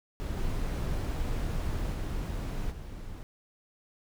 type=noise with level steps; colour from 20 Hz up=brown; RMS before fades=-33 / -31 / -33 / -41 dBFS; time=0.2-3.23 s; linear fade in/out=0 ms; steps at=0.36 / 1.92 / 2.7 s; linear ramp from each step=20 ms; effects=none